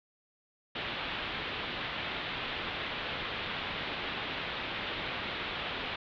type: low-pass noise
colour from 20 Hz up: white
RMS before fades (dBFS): -37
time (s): 0.75-5.96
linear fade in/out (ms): 5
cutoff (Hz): 3700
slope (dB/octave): 48
effects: none